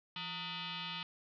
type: tone with frequency modulation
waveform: sine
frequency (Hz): 169.2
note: E3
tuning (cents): +45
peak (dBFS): -39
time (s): 0.16-1.03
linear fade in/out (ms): 2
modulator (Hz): 542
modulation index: 6.9
effects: none